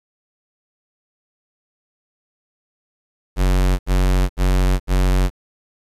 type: tone bursts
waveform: square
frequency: 46.25 Hz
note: F#1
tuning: in tune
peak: -14 dBFS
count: 4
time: 3.36-5.302 s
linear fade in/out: 50 ms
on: 430 ms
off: 74 ms
effects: resampled to 32000 Hz + 8-bit